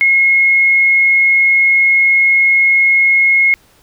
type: tone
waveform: sine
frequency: 2163 Hz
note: C#7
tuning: 43 cents flat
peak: -7 dBFS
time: 0.01-3.54 s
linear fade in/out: 0 ms
effects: pink hiss -50 dBFS RMS until 3.82 s